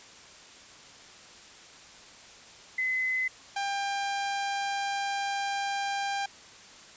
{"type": "tone pair in turn", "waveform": ["sine", "sawtooth"], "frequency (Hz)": [2032, 797.1], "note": ["B6", "G5"], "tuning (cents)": [49, 29], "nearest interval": "octave + major third", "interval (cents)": 1620, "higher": "first", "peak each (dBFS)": [-26, -25], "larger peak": "second", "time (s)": [[2.78, 3.28], [3.56, 6.26]], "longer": "second", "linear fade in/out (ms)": 5, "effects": ["white hiss -50 dBFS RMS until 6.96 s", "resampled to 16000 Hz"]}